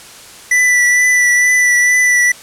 square tone with vibrato, 1975.5 Hz, B6, in tune, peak -9 dBFS, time 0.51-2.32 s, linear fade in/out 5 ms, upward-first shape triangle, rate 2.2 Hz, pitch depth 21 cents each way, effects white hiss -36 dBFS RMS until 2.42 s + low-pass 10000 Hz 12 dB/octave

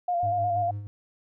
sine tone with vibrato, 701 Hz, F5, 6 cents sharp, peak -23 dBFS, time 0.08-0.71 s, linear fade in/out 5 ms, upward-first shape square, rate 8.3 Hz, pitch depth 29 cents each way
triangle tone with tremolo, 102.5 Hz, G#2, 22 cents flat, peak -28 dBFS, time 0.23-0.87 s, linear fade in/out 0 ms, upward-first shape sine, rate 6.2 Hz, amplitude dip 55%
effects none

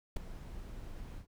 brown noise with ADSR envelope, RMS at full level -28 dBFS, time 0.16-1.27 s, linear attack 7 ms, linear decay 7 ms, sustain -17 dB, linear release 96 ms, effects none

